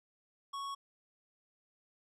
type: tone with hard clipping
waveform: triangle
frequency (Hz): 1108.7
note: C#6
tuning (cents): 0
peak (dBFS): -40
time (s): 0.53-0.75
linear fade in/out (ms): 10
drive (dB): 17
effects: none